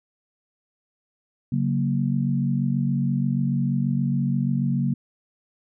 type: chord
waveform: sine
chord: F# major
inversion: second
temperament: equal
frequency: 138.59 / 185 / 233.1 Hz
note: C#3 / F#3 / A#3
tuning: 0 / 0 / 0 cents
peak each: -23 / -26 / -25 dBFS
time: 1.52-4.94 s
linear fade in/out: 5 ms
effects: none